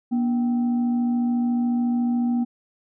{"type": "tone with frequency modulation", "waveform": "sine", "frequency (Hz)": 240, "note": "B3", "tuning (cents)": -49, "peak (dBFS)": -19, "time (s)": [0.11, 2.45], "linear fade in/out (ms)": 20, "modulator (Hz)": 534, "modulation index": 0.27, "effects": []}